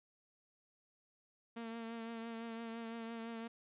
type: tone with vibrato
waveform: sawtooth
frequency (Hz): 228.9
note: A#3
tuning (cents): -31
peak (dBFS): -39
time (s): 1.56-3.48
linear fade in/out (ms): 10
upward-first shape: triangle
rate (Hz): 5.9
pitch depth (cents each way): 33
effects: resampled to 8000 Hz